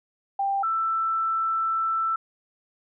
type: tone pair in turn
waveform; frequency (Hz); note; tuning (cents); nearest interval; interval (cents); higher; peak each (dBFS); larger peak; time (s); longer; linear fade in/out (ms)
sine; 790 / 1328.6; G5 / E6; +13 / +13; major sixth; 900; second; -22; neither; 0.39-0.63 / 0.63-2.16; second; 5
effects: none